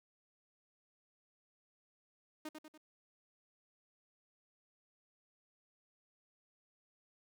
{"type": "tone with echo", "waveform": "sawtooth", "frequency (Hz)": 308.5, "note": "D#4", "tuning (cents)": -15, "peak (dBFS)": -38, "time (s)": [2.45, 2.49], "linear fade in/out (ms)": 5, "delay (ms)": 96, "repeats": 3, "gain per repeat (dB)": -5, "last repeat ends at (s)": 2.778, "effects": []}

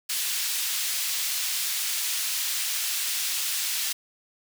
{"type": "high-pass noise", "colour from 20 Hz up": "pink", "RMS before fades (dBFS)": -28, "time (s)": [0.09, 3.93], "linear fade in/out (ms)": 10, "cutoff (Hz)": 3100, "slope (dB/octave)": 12, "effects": []}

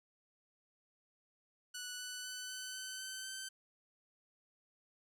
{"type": "tone with pitch steps", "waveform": "10% pulse", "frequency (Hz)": [1480, 1490.3, 1500.7, 1511.1, 1521.6, 1532.2, 1542.8], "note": ["F#6", "F#6", "F#6", "F#6", "F#6", "G6", "G6"], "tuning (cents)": [0, 12, 24, 36, 48, -40, -28], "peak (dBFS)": -34, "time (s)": [1.74, 3.49], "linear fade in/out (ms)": 10, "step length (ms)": 250, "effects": []}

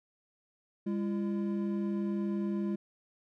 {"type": "tone pair together", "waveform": "triangle", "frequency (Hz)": [202.3, 340], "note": ["G#3", "F4"], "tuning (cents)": [-45, -46], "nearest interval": "major sixth", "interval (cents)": 899, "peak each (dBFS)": [-29, -34], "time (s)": [0.86, 2.76], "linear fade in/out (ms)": 10, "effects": []}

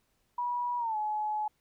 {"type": "tone with pitch glide", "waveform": "sine", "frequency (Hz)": [971, 850.2], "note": ["B5", "G#5"], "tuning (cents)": [-30, 40], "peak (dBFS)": -29, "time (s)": [0.38, 1.48], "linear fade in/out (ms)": 5, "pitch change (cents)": -230, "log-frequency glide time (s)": [0.78, 0.97], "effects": ["pink hiss -74 dBFS RMS until 1.6 s"]}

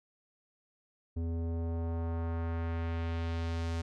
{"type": "tone with low-pass filter sweep", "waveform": "square", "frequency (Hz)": 83.2, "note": "E2", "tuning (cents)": 17, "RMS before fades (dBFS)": -34, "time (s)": [1.16, 3.82], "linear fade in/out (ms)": 10, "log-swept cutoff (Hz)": [340, 6900], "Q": 1, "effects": []}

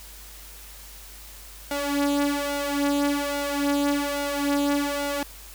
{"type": "tone with flanger", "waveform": "sawtooth", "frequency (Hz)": 285.5, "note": "D4", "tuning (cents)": -49, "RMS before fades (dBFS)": -25, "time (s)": [1.71, 5.23], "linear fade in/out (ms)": 2, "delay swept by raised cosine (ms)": [1.4, 3.8], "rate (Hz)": 1.2, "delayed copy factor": 0.7, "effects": ["added 50 Hz sine -45 dBFS peak until 5.54 s", "white hiss -45 dBFS RMS until 5.54 s"]}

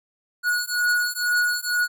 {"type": "beating tone pair", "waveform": "square", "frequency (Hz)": [1455, 1457.1], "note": ["F#6", "F#6"], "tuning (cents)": [-29, -27], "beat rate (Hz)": 2.1, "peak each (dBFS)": -24, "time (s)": [0.43, 1.88], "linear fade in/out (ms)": 50, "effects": []}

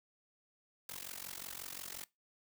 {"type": "noise with amplitude modulation", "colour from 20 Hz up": "white", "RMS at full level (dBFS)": -42, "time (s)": [0.89, 2.04], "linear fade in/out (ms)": 2, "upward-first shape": "sine", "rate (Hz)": 45.6, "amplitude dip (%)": 95, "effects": ["noise-tail reverb RT60 0.2 s tail -21 dB re dry"]}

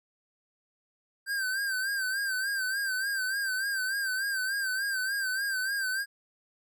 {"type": "tone with vibrato", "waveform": "square", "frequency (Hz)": 1567, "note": "G6", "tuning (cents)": -1, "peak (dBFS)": -29, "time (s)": [1.26, 6.06], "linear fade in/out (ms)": 50, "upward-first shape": "sine", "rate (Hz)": 3.4, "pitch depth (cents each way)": 71, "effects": []}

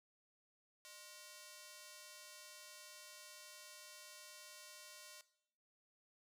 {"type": "ring-modulated tone", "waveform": "5% pulse", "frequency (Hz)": 830.6, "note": "G#5", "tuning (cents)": 0, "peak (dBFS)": -40, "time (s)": [0.85, 5.21], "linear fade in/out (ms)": 0, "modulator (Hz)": 224, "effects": ["noise-tail reverb RT60 0.7 s tail -17 dB re dry"]}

